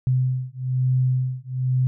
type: beating tone pair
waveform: sine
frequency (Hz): 127.8 / 128.9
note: C3 / C3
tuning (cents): -40 / -26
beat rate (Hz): 1.1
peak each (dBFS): -22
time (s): 0.07-1.87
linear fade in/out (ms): 0
effects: none